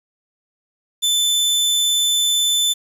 sawtooth tone, 3522 Hz, A7, 1 cent sharp, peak -12 dBFS, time 1.02-2.74 s, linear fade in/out 20 ms, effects resampled to 32000 Hz + 7-bit

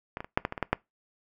clicks, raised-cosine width 0.5 ms, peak -18 / -20 / -26 / -6 / -12 / -18 / -20 / -11 / -7 dBFS, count 9, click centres 0.171 / 0.205 / 0.245 / 0.375 / 0.451 / 0.524 / 0.578 / 0.627 / 0.73 s, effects noise-tail reverb RT60 0.2 s tail -23 dB re dry

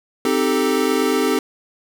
square chord, A half-diminished seventh, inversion first, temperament equal, 261.6 / 311.1 / 392 / 440 Hz, C4 / Eb4 / G4 / A4, 0 / 0 / 0 / 0 cents, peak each -22 / -24 / -22 / -22 dBFS, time 0.25-1.39 s, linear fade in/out 2 ms, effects none

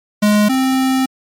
square tone pair in turn, 209 / 262.4 Hz, G#3 / C4, +11 / +5 cents, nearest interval major third, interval 394 cents, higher second, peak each -10 / -13 dBFS, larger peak first, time 0.22-0.49 / 0.49-1.06 s, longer second, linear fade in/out 10 ms, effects MP3 64 kbps

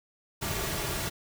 pink noise with comb filter, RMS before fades -32 dBFS, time 0.41-1.1 s, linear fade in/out 20 ms, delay 3.9 ms, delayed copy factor -0.55, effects none

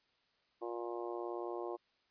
harmonic tone, 118.3 Hz, A#2, 26 cents sharp, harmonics 3 / 4 / 5 / 6 / 7 / 8 / 9, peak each -41 / -46 / -47 / -48 / -50 / -53 / -50 dBFS, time 0.61-1.77 s, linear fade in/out 20 ms, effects white hiss -75 dBFS RMS until 2.1 s + resampled to 11025 Hz

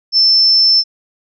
sine tone, 5310 Hz, E8, 12 cents sharp, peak -7 dBFS, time 0.12-0.84 s, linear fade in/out 50 ms, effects none

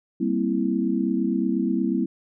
sine chord, C dominant seventh, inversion second, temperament equal, 196 / 233.1 / 261.6 / 329.6 Hz, G3 / Bb3 / C4 / E4, 0 / 0 / 0 / 0 cents, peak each -26 dBFS, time 0.2-2.06 s, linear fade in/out 10 ms, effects none

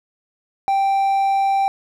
triangle tone, 784 Hz, G5, in tune, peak -13 dBFS, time 0.68-1.68 s, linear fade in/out 0 ms, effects none

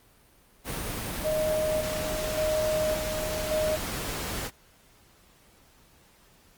pink noise, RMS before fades -33 dBFS, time 0.64-4.51 s, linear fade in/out 50 ms
sine tone with tremolo, 620 Hz, D#5, 6 cents flat, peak -24 dBFS, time 1.24-3.77 s, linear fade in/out 20 ms, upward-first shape square, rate 0.88 Hz, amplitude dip 55%
effects pink hiss -59 dBFS RMS until 6.57 s + Opus 32 kbps

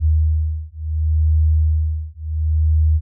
sine beating tone pair, 77.78 / 78.48 Hz, D#2 / D#2, 0 / +15 cents, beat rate 0.7 Hz, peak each -17 dBFS, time 0-3.01 s, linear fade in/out 50 ms, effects none

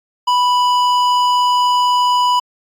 sine tone with hard clipping, 987.8 Hz, B5, in tune, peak -13 dBFS, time 0.27-2.4 s, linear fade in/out 10 ms, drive 11 dB, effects AAC 64 kbps

